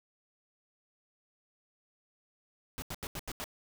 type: noise bursts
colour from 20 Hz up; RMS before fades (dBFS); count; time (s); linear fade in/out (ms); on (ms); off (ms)
pink; -39; 6; 2.78-3.441; 0; 41; 83
effects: none